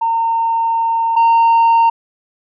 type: tone pair in turn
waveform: sine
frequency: 914 / 919.8 Hz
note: A#5 / A#5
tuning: -34 / -23 cents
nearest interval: unison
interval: 11 cents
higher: second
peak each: -12 / -5 dBFS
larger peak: second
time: 0.01-1.16 / 1.16-1.9 s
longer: first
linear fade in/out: 10 ms
effects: tanh soft clip ceiling -7 dBFS